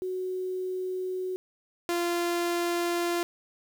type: tone pair in turn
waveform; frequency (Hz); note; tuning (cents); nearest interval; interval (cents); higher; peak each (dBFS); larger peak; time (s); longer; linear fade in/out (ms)
sine / sawtooth; 370 / 345.7; F#4 / F4; 0 / -18; minor second; 118; first; -29 / -22; second; 0.02-1.36 / 1.89-3.23; neither; 0
effects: 9-bit